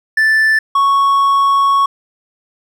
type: tone pair in turn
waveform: triangle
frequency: 1760 / 1108.7 Hz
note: A6 / C#6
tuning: 0 / 0 cents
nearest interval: minor sixth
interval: 800 cents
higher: first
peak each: -7 dBFS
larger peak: neither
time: 0.17-0.59 / 0.75-1.86 s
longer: second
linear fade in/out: 5 ms
effects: none

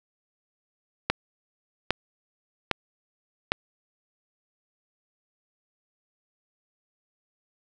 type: click train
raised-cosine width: 0.3 ms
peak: -5 dBFS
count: 4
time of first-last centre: 1.1-3.519 s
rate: 1.24 Hz
effects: none

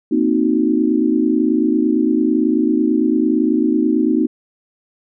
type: chord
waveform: sine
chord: C half-diminished seventh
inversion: third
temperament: equal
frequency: 233.1 / 261.6 / 311.1 / 370 Hz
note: Bb3 / C4 / Eb4 / Gb4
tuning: 0 / 0 / 0 / 0 cents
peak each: -19 / -18 / -16 / -22 dBFS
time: 0.11-4.27 s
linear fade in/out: 10 ms
effects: none

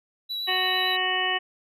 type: tone with vibrato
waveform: triangle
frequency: 3920 Hz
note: B7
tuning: 14 cents flat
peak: -27 dBFS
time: 0.29-0.97 s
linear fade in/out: 20 ms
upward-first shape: sine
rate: 8.9 Hz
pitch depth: 14 cents each way
type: harmonic tone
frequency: 370 Hz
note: F#4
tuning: in tune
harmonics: 1 / 2 / 3 / 5 / 6 / 7 / 8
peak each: -34 / -30 / -33 / -27 / -36 / -35 / -27 dBFS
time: 0.47-1.39 s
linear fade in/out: 20 ms
effects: none

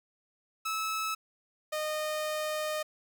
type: tone pair in turn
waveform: sawtooth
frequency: 1301 / 614 Hz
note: E6 / D#5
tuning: -23 / -23 cents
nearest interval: octave + minor second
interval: 1300 cents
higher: first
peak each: -27 dBFS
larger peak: neither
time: 0.65-1.15 / 1.72-2.83 s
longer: second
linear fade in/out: 10 ms
effects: 10-bit

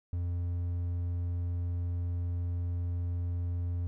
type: tone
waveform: triangle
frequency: 87.31 Hz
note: F2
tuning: in tune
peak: -28 dBFS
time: 0.13-3.87 s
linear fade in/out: 0 ms
effects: none

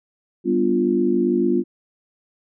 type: chord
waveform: sine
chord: G dominant seventh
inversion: none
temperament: equal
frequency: 196 / 246.9 / 293.7 / 349.2 Hz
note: G3 / B3 / D4 / F4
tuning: 0 / 0 / 0 / 0 cents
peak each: -24 / -21 / -25 / -19 dBFS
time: 0.44-1.64 s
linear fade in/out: 50 ms
effects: none

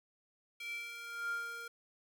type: tone with high-pass filter sweep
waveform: square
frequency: 466.9 Hz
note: A#4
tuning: 3 cents sharp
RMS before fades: -42 dBFS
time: 0.6-1.68 s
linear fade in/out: 5 ms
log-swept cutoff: 2600 to 1000 Hz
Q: 7.2
effects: none

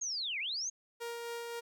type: linear two-way sweep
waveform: sine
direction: down then up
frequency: 6645 to 2014 to 6645 Hz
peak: -34 dBFS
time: 0.01-0.7 s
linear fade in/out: 10 ms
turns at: 0.39 s
type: tone with tremolo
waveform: sawtooth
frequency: 469.4 Hz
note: A#4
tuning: 12 cents sharp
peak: -34 dBFS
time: 1-1.61 s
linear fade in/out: 20 ms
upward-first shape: sine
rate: 3.8 Hz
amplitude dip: 25%
effects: none

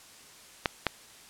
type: clicks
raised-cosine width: 0.3 ms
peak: -8 dBFS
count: 2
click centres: 0.658 / 0.867 s
effects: white hiss -52 dBFS RMS until 1.29 s + low-pass 10000 Hz 12 dB/octave

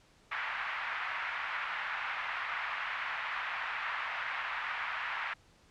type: band-pass noise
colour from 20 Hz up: white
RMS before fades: -37 dBFS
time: 0.31-5.34 s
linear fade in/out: 10 ms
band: 910 to 2200 Hz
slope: 24 dB/octave
effects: pink hiss -64 dBFS RMS until 5.7 s + low-pass 7000 Hz 12 dB/octave

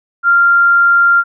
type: tone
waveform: sine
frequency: 1390 Hz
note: F6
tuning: 9 cents flat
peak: -6 dBFS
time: 0.23-1.24 s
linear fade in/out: 50 ms
effects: none

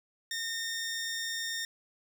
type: tone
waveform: 15% pulse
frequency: 1829 Hz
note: A#6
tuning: 33 cents flat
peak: -27 dBFS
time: 0.31-1.65 s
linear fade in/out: 2 ms
effects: none

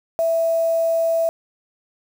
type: tone with quantisation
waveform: sine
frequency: 660 Hz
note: E5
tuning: 2 cents sharp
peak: -16 dBFS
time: 0.19-1.29 s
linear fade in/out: 0 ms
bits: 6
effects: none

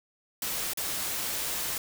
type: noise with dropouts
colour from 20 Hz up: white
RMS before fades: -32 dBFS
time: 0.42-1.78 s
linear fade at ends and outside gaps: 2 ms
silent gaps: 0.735-0.773 s
effects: none

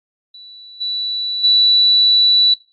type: tone with level steps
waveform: sine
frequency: 3951 Hz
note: B7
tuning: in tune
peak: -35 / -18 / -8 dBFS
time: 0.34-2.54 s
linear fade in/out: 5 ms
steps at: 0.8 / 1.43 s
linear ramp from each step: 20 ms
effects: noise-tail reverb RT60 0.3 s tail -18 dB re dry + AAC 48 kbps

